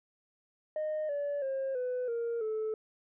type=tone with pitch steps; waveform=sine; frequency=616 / 574.7 / 536.3 / 500.3 / 466.8 / 435.6 Hz; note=D#5 / D5 / C5 / B4 / A#4 / A4; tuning=-17 / -38 / +43 / +22 / +2 / -17 cents; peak=-29 dBFS; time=0.76-2.74 s; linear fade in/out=2 ms; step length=330 ms; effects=tanh soft clip ceiling -29 dBFS